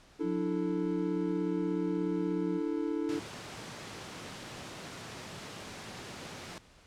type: chord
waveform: triangle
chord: D suspended second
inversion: none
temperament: just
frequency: 293.7 / 330.4 / 440.5 Hz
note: D4 / E4 / A4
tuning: 0 / +4 / +2 cents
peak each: -32 / -32 / -35 dBFS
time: 0.19-3.2 s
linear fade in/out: 20 ms
type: tone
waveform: sine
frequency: 179.4 Hz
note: F3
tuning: 47 cents sharp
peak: -35 dBFS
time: 0.22-2.61 s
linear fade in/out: 50 ms
type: high-pass noise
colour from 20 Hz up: pink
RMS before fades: -44 dBFS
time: 3.09-6.58 s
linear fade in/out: 0 ms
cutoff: 100 Hz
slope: 24 dB/octave
effects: pink hiss -59 dBFS RMS until 6.86 s + low-pass 7000 Hz 12 dB/octave